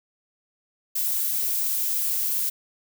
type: noise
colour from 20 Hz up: violet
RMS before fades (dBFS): -25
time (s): 0.95-2.5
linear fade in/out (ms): 10
effects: none

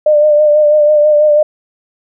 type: tone with vibrato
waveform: sine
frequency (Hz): 600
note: D5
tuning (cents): +37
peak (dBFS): -5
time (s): 0.06-1.43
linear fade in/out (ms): 5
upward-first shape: sine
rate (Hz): 6.1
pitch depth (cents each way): 31
effects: none

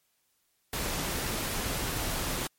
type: noise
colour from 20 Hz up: pink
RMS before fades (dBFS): -32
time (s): 0.73-2.47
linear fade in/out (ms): 2
effects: white hiss -73 dBFS RMS until 2.58 s + MP3 64 kbps

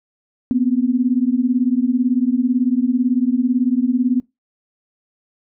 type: beating tone pair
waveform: sine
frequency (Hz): 241.4 / 259.4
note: B3 / C4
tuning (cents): -39 / -15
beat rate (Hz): 18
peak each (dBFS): -17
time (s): 0.51-4.2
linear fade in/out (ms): 0
effects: noise-tail reverb RT60 0.2 s tail -21 dB re dry

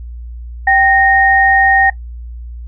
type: tone pair together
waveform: sine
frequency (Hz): 779.1 / 1853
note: G5 / A#6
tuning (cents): -11 / -11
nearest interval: octave + minor third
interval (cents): 1500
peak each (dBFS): -10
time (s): 0.67-1.9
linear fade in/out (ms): 5
effects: noise-tail reverb RT60 0.1 s tail -17 dB re dry + added 59 Hz sine -25 dBFS peak until 2.67 s

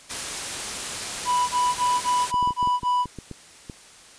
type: noise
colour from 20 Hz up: white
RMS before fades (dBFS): -30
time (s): 0.09-2.32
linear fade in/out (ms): 20
type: tone bursts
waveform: triangle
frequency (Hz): 987.8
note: B5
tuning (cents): 0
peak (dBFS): -17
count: 7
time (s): 1.25-3.062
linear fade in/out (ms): 50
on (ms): 240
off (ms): 22
type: clicks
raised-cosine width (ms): 3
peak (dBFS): -22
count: 11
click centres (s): 2.342 / 2.427 / 2.475 / 2.507 / 2.628 / 2.674 / 2.832 / 3.057 / 3.187 / 3.313 / 3.698
effects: white hiss -48 dBFS RMS until 4.18 s + resampled to 22050 Hz

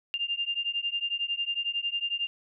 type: beating tone pair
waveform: sine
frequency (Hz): 2794 / 2805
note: F7 / F7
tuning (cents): 0 / +7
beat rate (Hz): 11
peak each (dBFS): -31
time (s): 0.14-2.27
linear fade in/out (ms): 0
effects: none

